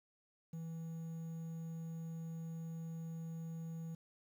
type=tone with quantisation; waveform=triangle; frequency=163.7 Hz; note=E3; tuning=12 cents flat; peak=-40 dBFS; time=0.53-3.95 s; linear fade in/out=5 ms; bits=11; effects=none